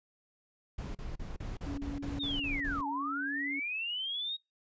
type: noise bursts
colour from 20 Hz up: brown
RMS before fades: -39 dBFS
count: 10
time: 0.78-2.813 s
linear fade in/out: 5 ms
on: 170 ms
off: 37 ms
type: tone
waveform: sine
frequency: 282.2 Hz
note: C#4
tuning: 31 cents sharp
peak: -37 dBFS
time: 1.66-3.6 s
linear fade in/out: 10 ms
type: linear two-way sweep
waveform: sine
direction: down then up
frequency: 3785 to 830.6 to 3785 Hz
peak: -33 dBFS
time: 2.19-4.37 s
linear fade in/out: 20 ms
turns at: 2.87 s
effects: noise-tail reverb RT60 0.2 s tail -25 dB re dry + resampled to 16000 Hz